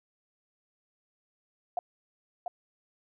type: tone with echo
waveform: sine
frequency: 709 Hz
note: F5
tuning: 26 cents sharp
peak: -27 dBFS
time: 1.77-1.79 s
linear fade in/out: 2 ms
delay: 690 ms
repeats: 1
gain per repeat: -4 dB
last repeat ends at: 2.48 s
effects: none